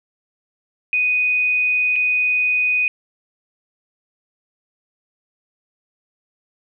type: tone with dropouts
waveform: sine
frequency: 2489 Hz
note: D#7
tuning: in tune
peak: -15 dBFS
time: 0.93-2.88 s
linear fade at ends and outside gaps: 1 ms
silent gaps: 1.958-1.962 s
effects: none